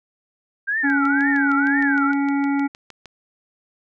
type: tone with vibrato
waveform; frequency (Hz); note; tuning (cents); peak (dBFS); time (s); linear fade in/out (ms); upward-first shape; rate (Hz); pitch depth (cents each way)
sine; 1568; G6; 0; -19; 0.67-2.13; 20; triangle; 2; 290
type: harmonic tone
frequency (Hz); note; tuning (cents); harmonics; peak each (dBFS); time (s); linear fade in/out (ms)
280.1; C#4; +18; 1 / 3 / 5 / 7 / 8; -18 / -28 / -32 / -35 / -36; 0.83-2.68; 20
type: click train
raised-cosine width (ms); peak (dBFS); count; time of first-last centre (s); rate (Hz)
0.2; -22; 15; 0.9-3.057; 6.49
effects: none